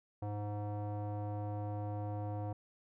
square tone with low-pass filter, 103.83 Hz, G#2, in tune, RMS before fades -39 dBFS, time 0.22-2.53 s, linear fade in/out 5 ms, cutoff 760 Hz, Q 2.6, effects none

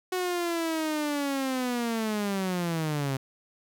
sawtooth linear sweep, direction down, 370 to 131.6 Hz, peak -23 dBFS, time 0.12-3.17 s, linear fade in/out 5 ms, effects none

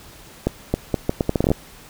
accelerating click train, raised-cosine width 2 ms, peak -4 dBFS, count 13, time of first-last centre 0.47-1.516 s, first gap 270 ms, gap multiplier 0.75, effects pink hiss -44 dBFS RMS until 1.89 s

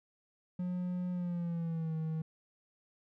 triangle tone with pitch glide, 179.7 to 159.17 Hz, F3 to D#3, +50 to +40 cents, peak -31 dBFS, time 0.59-2.22 s, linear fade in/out 5 ms, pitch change -210 cents, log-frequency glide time 1.12-1.95 s, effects none

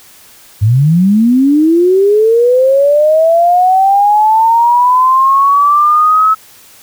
sine linear sweep, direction up, 98 to 1300 Hz, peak -5 dBFS, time 0.61-6.35 s, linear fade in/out 20 ms, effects white hiss -40 dBFS RMS until 6.82 s

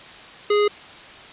square tone, 414.9 Hz, G#4, 2 cents flat, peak -16 dBFS, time 0.5-0.68 s, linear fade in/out 5 ms, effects white hiss -41 dBFS RMS until 1.32 s + resampled to 8000 Hz

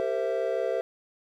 triangle chord, C dominant seventh, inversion second, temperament equal with one note detuned, 392 / 458.4 / 523.3 / 659.3 Hz, G4 / Bb4 / C5 / E5, 0 / -29 / 0 / 0 cents, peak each -31 / -29 / -28 / -29 dBFS, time 0-0.81 s, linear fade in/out 0 ms, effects none

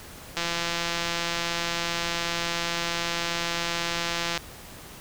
click train, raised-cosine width 0.2 ms, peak -10 dBFS, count 682, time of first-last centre 0.37-4.376 s, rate 170 Hz, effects pink hiss -44 dBFS RMS until 5 s

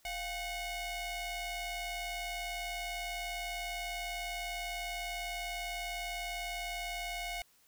sawtooth ring-modulated tone, 740 Hz, F#5, in tune, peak -30 dBFS, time 0.05-7.42 s, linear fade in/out 2 ms, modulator 1440 Hz, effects white hiss -67 dBFS RMS until 7.67 s

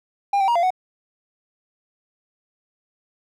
triangle tone with pitch steps, 802 / 776 / 946 / 688 / 741 Hz, G5 / G5 / A#5 / F5 / F#5, +39 / -18 / +25 / -26 / +2 cents, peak -14 dBFS, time 0.33-0.705 s, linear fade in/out 5 ms, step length 75 ms, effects none

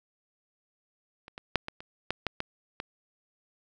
clicks, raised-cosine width 0.3 ms, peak -29 / -24 / -7 / -19 / -27 / -12 / -12 / -15 / -18 dBFS, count 9, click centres 1.281 / 1.379 / 1.557 / 1.684 / 1.805 / 2.106 / 2.267 / 2.404 / 2.801 s, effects none

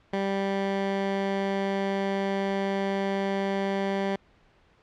15% pulse tone, 196 Hz, G3, in tune, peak -19 dBFS, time 0.13-4.16 s, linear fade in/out 5 ms, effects pink hiss -61 dBFS RMS until 4.82 s + low-pass 3000 Hz 12 dB/octave

